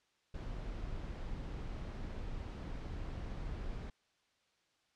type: noise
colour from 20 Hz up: brown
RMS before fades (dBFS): -42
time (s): 0.34-3.9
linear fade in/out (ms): 5
effects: white hiss -75 dBFS RMS until 4.95 s + low-pass 5000 Hz 12 dB/octave